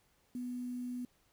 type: tone with quantisation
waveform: sine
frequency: 247.1 Hz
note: B3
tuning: 1 cent sharp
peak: -37 dBFS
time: 0.35-1.05 s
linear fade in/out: 2 ms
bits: 10
effects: pink hiss -72 dBFS RMS until 1.32 s